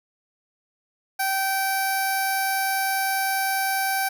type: tone with notch filter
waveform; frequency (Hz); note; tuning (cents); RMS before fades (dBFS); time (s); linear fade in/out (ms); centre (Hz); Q
10% pulse; 775; G5; -20; -24; 1.19-4.09; 10; 3300; 0.61
effects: none